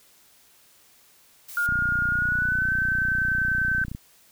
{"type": "noise", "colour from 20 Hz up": "blue", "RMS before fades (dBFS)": -40, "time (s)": [1.48, 1.67], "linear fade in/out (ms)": 10}
{"type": "tone with pitch glide", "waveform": "sine", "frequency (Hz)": [1422, 1541.8], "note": ["F6", "G6"], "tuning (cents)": [31, -29], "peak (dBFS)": -21, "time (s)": [1.57, 3.84], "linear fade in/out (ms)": 2, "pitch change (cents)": 140, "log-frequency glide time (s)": [2.09, 2.72]}
{"type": "click train", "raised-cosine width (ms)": 5, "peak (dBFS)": -21, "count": 69, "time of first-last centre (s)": [1.69, 3.949], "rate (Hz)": 30.1}
{"effects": ["white hiss -57 dBFS RMS until 4.31 s"]}